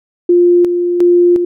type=tone with tremolo; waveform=sine; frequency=351 Hz; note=F4; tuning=9 cents sharp; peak=-5 dBFS; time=0.29-1.45 s; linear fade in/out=5 ms; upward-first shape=square; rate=1.4 Hz; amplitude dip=50%; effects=none